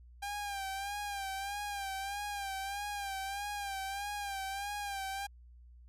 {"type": "tone with vibrato", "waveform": "sawtooth", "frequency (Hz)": 798, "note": "G5", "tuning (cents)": 31, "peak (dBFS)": -33, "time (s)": [0.22, 5.27], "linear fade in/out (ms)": 10, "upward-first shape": "sine", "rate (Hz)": 1.6, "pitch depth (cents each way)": 56, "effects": ["added 60 Hz sine -53 dBFS peak until 5.88 s", "resampled to 32000 Hz"]}